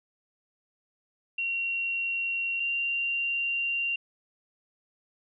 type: tone pair in turn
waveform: sine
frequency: 2745 / 2769 Hz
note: F7 / F7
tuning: -31 / -15 cents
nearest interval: unison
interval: 16 cents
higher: second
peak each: -27 / -26 dBFS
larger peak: second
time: 1.38-2.6 / 2.6-3.96 s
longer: second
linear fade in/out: 5 ms
effects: none